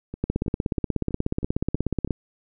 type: two click trains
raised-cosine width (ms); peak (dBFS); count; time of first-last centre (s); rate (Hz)
3; -10 / -20; 32 / 7; 0.24-2.107 / 0.14-2.075; 16.6 / 3.1
effects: none